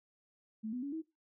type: tone with pitch steps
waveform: sine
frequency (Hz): 218.9 / 248.6 / 282.2 / 320.5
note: A3 / B3 / C#4 / E4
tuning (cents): -9 / +12 / +31 / -49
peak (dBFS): -36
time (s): 0.63-1.022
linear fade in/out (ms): 20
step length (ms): 98
effects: noise-tail reverb RT60 0.2 s tail -17 dB re dry